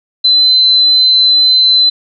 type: tone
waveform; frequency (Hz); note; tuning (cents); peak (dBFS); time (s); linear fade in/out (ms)
sine; 4049; B7; +42; -5; 0.24-1.9; 10
effects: none